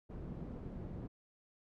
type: low-pass noise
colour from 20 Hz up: white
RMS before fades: -45 dBFS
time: 0.09-1.08 s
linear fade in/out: 20 ms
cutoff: 240 Hz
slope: 12 dB/octave
effects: none